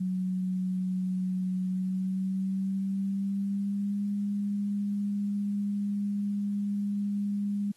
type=tone with pitch glide; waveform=sine; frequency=185 to 202.9 Hz; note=F#3 to G#3; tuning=0 to -40 cents; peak=-27 dBFS; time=0-7.72 s; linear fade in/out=10 ms; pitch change=+160 cents; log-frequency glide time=1.66-4.04 s; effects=white hiss -65 dBFS RMS until 7.76 s + AAC 32 kbps